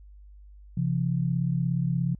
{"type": "tone pair together", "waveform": "sine", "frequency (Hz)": [133.07, 170], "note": ["C3", "F3"], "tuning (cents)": [30, -46], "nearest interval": "major third", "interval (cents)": 424, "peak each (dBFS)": [-26, -26], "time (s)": [0.77, 2.15], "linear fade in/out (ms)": 5, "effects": ["added 50 Hz sine -46 dBFS peak until 2.19 s"]}